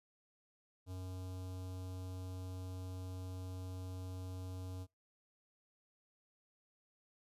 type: tone with notch filter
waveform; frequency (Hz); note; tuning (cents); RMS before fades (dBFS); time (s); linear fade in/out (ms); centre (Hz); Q
square; 92.5; F#2; 0; -45; 0.86-4.87; 50; 1900; 0.69
effects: noise-tail reverb RT60 0.2 s tail -23 dB re dry + resampled to 32000 Hz